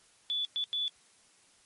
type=tone bursts at uneven times; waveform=sine; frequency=3455 Hz; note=A7; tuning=32 cents flat; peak=-29 dBFS; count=3; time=0.3-0.45 / 0.56-0.64 / 0.73-0.88 s; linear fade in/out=0 ms; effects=white hiss -63 dBFS RMS until 1.65 s + MP3 48 kbps